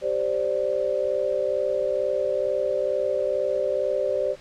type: chord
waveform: sine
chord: G suspended fourth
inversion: none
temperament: equal with one note detuned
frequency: 392 / 525.1 / 587.3 Hz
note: G4 / C5 / D5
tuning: 0 / +6 / 0 cents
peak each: -29 / -25 / -25 dBFS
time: 0.01-4.36 s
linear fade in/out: 50 ms
effects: pink hiss -49 dBFS RMS until 4.4 s + low-pass 6000 Hz 12 dB/octave